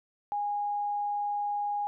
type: tone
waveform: sine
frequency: 822 Hz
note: G#5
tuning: 18 cents flat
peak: -28 dBFS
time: 0.32-1.87 s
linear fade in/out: 0 ms
effects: none